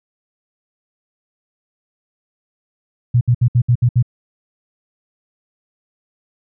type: tone bursts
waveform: sine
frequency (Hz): 121.1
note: B2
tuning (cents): -34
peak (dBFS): -9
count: 7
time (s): 3.14-4.027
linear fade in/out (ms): 10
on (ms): 71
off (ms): 65
effects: none